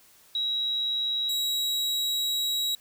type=tone pair in turn; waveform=sine / 40% pulse; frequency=3860 / 3860 Hz; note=B7 / B7; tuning=-40 / -40 cents; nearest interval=unison; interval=0 cents; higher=neither; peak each=-25 / -24 dBFS; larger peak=second; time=0.35-1.29 / 1.29-2.75 s; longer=second; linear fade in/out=2 ms; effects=white hiss -57 dBFS RMS until 2.8 s